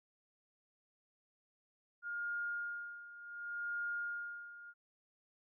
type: tone with tremolo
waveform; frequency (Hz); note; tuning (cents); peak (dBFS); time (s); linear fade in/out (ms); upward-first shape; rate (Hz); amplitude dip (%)
sine; 1417; F6; +25; -36; 2.02-4.74; 50; sine; 0.68; 80
effects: none